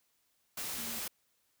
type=tone in noise; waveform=sine; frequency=230 Hz; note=A#3; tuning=23 cents flat; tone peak=-47 dBFS; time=0.78-0.99 s; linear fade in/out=5 ms; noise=white; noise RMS=-39 dBFS; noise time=0.57-1.08 s; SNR=-11 dB; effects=white hiss -75 dBFS RMS until 1.6 s